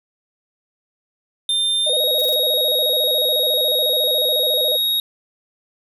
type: tone with pitch glide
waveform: square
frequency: 3600 to 3770 Hz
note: A7 to A#7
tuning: +39 to +19 cents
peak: -17 dBFS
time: 1.49-5 s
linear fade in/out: 2 ms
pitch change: +80 cents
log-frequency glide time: 1.84-2 s
type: tone with vibrato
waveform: sine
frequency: 554.4 Hz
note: C#5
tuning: in tune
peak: -21 dBFS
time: 1.86-4.77 s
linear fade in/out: 10 ms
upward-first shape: square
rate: 14 Hz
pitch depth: 170 cents each way
type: noise bursts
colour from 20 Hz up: blue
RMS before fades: -34 dBFS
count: 4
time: 2.19-2.345 s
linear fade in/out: 2 ms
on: 23 ms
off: 21 ms
effects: none